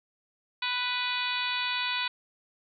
harmonic tone with a mistuned harmonic, 494.4 Hz, B4, 2 cents sharp, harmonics 2 / 3 / 4 / 5 / 6 / 7 / 8 / 9, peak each -35 / -36 / -38 / -33 / -39 / -36 / -35 / -40 dBFS, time 0.62-2.08 s, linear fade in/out 5 ms, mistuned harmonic 8, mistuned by -24 cents, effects none

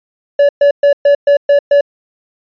triangle tone bursts, 571 Hz, D5, 49 cents flat, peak -3 dBFS, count 7, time 0.39-1.81 s, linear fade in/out 5 ms, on 100 ms, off 120 ms, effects resampled to 11025 Hz

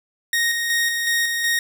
sawtooth tone with tremolo, 1864.7 Hz, A#6, in tune, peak -14 dBFS, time 0.33-1.59 s, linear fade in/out 2 ms, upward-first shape square, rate 2.7 Hz, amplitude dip 35%, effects none

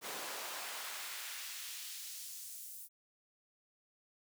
pink noise with high-pass filter sweep, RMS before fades -45 dBFS, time 0.01-2.89 s, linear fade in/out 50 ms, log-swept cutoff 400 to 11000 Hz, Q 0.81, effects none

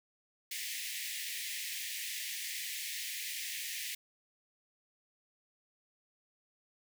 pink high-pass noise, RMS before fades -40 dBFS, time 0.51-3.95 s, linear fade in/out 5 ms, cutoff 1800 Hz, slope 96 dB/octave, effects none

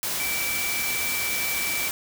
sine tone in noise, 2320 Hz, D7, 22 cents flat, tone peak -28 dBFS, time 0.2-1.88 s, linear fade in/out 0 ms, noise white, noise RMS -28 dBFS, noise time 0.03-1.91 s, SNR -3 dB, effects none

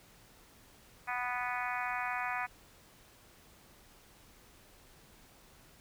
harmonic tone, 246.9 Hz, B3, in tune, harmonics 3 / 4 / 5 / 6 / 7 / 8 / 9 / 10, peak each -39 / -40 / -41 / -42 / -42 / -43 / -44 / -44 dBFS, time 1.07-2.47 s, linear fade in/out 20 ms, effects pink hiss -60 dBFS RMS until 5.8 s

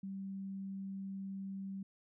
sine tone, 194.2 Hz, G3, 16 cents flat, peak -40 dBFS, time 0.03-1.83 s, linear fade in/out 5 ms, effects none

